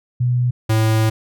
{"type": "tone pair in turn", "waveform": ["sine", "square"], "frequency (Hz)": [123.47, 110.38], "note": ["B2", "A2"], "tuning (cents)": [0, 6], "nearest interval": "major second", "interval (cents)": 194, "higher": "first", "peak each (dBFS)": -14, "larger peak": "neither", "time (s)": [[0.2, 0.51], [0.69, 1.1]], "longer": "second", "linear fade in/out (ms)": 10, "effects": []}